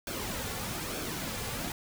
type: noise with flanger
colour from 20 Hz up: pink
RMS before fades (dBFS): -36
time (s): 0.07-1.72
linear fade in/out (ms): 2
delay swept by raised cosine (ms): 1 to 3.2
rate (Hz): 1.1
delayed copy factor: -0.5
effects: none